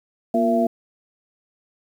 sine tone cluster, 237.4 / 351.4 / 462.5 / 673 Hz, A#3 / F4 / A#4 / E5, +32 / +11 / -14 / +36 cents, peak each -20 / -26 / -27 / -19 dBFS, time 0.34-0.67 s, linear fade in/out 5 ms, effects 8-bit

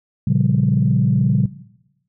sine chord, G half-diminished seventh, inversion first, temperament equal, 116.54 / 138.59 / 174.61 / 196 Hz, Bb2 / Db3 / F3 / G3, 0 / 0 / 0 / 0 cents, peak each -19 / -16 / -20 / -20 dBFS, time 0.27-1.46 s, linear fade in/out 5 ms, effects noise-tail reverb RT60 0.9 s tail -17 dB re dry + tanh soft clip ceiling -5 dBFS

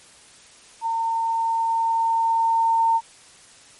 sine tone with level ramp, 910 Hz, A#5, 42 cents flat, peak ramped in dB -21 to -15 dBFS, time 0.81-3.01 s, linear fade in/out 50 ms, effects white hiss -49 dBFS RMS until 3.79 s + MP3 48 kbps

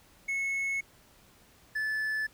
triangle tone pair in turn, 2192 / 1739.8 Hz, C#7 / A6, -20 / -20 cents, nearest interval major third, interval 400 cents, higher first, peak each -27 dBFS, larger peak neither, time 0.28-0.81 / 1.75-2.27 s, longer first, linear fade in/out 10 ms, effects pink hiss -60 dBFS RMS until 2.33 s

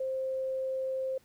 sine tone, 526 Hz, C5, 9 cents sharp, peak -30 dBFS, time 0-1.18 s, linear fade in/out 5 ms, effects pink hiss -65 dBFS RMS until 1.24 s

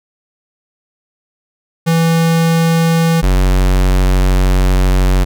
square tone pair in turn, 165 / 46.46 Hz, E3 / F#1, +2 / +8 cents, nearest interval octave + minor seventh, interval 2194 cents, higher first, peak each -10 / -9 dBFS, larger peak second, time 1.86-3.22 / 3.22-5.25 s, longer second, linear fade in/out 20 ms, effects none

